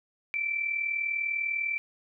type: tone pair together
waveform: sine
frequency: 2300 / 2340 Hz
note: D7 / D7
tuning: -37 / -7 cents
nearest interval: unison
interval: 30 cents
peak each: -35 / -28 dBFS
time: 0.34-1.78 s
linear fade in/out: 0 ms
effects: none